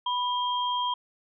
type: tone pair together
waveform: sine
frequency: 987.8 / 3208 Hz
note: B5 / G7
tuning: 0 / +39 cents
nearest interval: octave + minor sixth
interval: 2039 cents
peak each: -26 / -31 dBFS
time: 0.06-0.94 s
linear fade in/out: 5 ms
effects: none